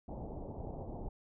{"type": "low-pass noise", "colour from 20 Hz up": "pink", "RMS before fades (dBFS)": -43, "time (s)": [0.08, 1.09], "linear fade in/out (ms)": 5, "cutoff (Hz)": 860, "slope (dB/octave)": 48, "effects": []}